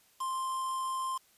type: tone with quantisation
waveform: triangle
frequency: 1049 Hz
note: C6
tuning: 4 cents sharp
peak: -30 dBFS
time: 0.2-1.18 s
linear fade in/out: 10 ms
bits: 7
effects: white hiss -65 dBFS RMS until 1.37 s + resampled to 32000 Hz